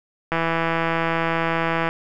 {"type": "click train", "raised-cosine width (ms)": 0.5, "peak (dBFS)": -7, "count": 260, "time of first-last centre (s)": [0.32, 1.89], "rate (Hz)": 165, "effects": []}